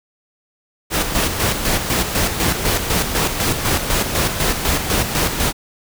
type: noise with tremolo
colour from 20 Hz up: pink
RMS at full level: -17 dBFS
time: 0.9-5.53 s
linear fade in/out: 50 ms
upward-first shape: square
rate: 4 Hz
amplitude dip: 50%
effects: none